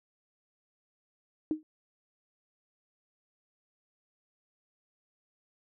sine tone with exponential decay, 310.3 Hz, D#4, 5 cents flat, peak -23 dBFS, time 1.51-1.63 s, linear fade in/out 1 ms, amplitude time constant 26 ms, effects none

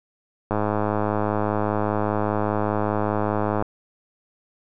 click train, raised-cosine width 1 ms, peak -9 dBFS, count 328, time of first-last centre 0.51-3.624 s, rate 105 Hz, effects none

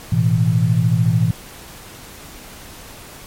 sine chord, A suspended second, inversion none, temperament equal, 110 / 123.47 / 164.81 Hz, A2 / B2 / E3, 0 / 0 / 0 cents, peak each -17 dBFS, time 0.12-1.31 s, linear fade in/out 5 ms, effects pink hiss -38 dBFS RMS until 3.26 s + MP3 64 kbps

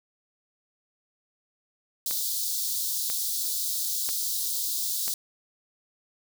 white high-pass noise, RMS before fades -29 dBFS, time 2.06-5.14 s, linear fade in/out 2 ms, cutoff 3700 Hz, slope 48 dB/octave
click train, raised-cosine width 0.3 ms, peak -21 dBFS, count 4, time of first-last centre 2.11-5.08 s, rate 1.01 Hz
effects none

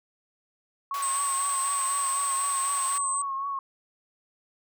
sine tone with vibrato, 1099 Hz, C#6, 15 cents flat, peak -28 dBFS, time 0.91-3.59 s, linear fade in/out 2 ms, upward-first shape triangle, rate 4 Hz, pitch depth 44 cents each way
pink high-pass noise, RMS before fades -39 dBFS, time 0.94-2.98 s, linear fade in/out 2 ms, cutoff 780 Hz, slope 24 dB/octave
sine tone, 8190 Hz, C9, 38 cents flat, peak -27 dBFS, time 1.02-3.22 s, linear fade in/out 5 ms
effects none

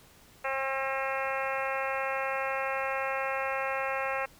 harmonic tone, 268.4 Hz, C4, 44 cents sharp, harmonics 2 / 3 / 4 / 5 / 6 / 7 / 8 / 9 / 10, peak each -34 / -36 / -37 / -38 / -39 / -39 / -40 / -41 / -41 dBFS, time 0.44-4.26 s, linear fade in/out 10 ms, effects pink hiss -57 dBFS RMS until 4.39 s

